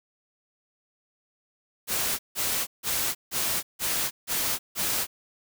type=noise bursts; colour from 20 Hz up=white; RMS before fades=-27 dBFS; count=7; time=1.87-5.07 s; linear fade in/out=50 ms; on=320 ms; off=160 ms; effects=none